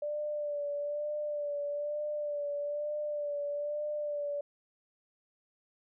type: tone with vibrato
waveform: sine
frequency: 587.3 Hz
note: D5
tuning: in tune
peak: -32 dBFS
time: 0.02-4.41 s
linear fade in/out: 5 ms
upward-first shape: sine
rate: 1.1 Hz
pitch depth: 31 cents each way
effects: none